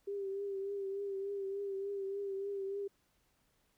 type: tone with vibrato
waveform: sine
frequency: 395.2 Hz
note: G4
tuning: 14 cents sharp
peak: -36 dBFS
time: 0.07-2.88 s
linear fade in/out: 10 ms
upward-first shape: triangle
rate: 3.4 Hz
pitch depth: 44 cents each way
effects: pink hiss -75 dBFS RMS until 3.77 s